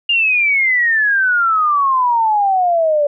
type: exponential sweep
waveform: sine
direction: down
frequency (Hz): 2838 to 572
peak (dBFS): -11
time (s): 0.09-3.07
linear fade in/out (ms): 5
effects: none